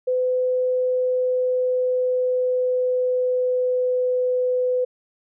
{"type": "tone with pitch glide", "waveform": "sine", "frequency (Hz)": [506, 502.2], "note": ["B4", "B4"], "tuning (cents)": [42, 29], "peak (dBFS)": -18, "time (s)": [0.07, 4.85], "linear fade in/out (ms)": 10, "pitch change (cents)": -13, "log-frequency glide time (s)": [0.69, 4.18], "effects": []}